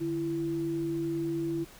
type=tone pair together; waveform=sine; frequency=148.81 / 333.7 Hz; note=D3 / E4; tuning=+23 / +21 cents; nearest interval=octave + major second; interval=1398 cents; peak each=-37 / -29 dBFS; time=0-1.65 s; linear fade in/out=20 ms; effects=pink hiss -52 dBFS RMS until 1.79 s